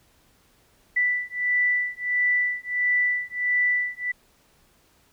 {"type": "beating tone pair", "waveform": "sine", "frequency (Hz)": [1975.5, 1977], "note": ["B6", "B6"], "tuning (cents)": [0, 1], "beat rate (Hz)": 1.5, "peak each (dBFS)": -24, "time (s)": [0.96, 4.12], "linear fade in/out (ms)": 10, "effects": ["pink hiss -61 dBFS RMS until 5.12 s"]}